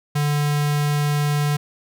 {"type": "tone with notch filter", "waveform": "square", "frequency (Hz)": 146.83, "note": "D3", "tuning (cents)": 0, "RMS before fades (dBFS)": -20, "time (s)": [0.15, 1.57], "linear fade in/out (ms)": 10, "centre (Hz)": 330, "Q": 0.95, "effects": []}